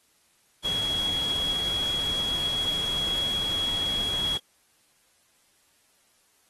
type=tone in noise; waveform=sine; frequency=3322 Hz; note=G#7; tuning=in tune; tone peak=-25 dBFS; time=0.64-4.38 s; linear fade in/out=10 ms; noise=pink; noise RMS=-37 dBFS; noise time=0.64-4.38 s; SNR=+9 dB; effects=white hiss -65 dBFS RMS until 6.49 s + AAC 32 kbps